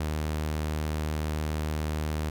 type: tone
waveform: sawtooth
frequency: 76.8 Hz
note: D#2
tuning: 22 cents flat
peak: -24 dBFS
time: 0-2.3 s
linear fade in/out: 5 ms
effects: none